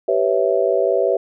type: chord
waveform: sine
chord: C# half-diminished seventh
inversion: second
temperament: equal with one note detuned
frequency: 388.8 / 493.9 / 554.4 / 659.3 Hz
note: G4 / B4 / C#5 / E5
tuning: -14 / 0 / 0 / 0 cents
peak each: -20 dBFS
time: 0.08-1.17 s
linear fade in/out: 5 ms
effects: none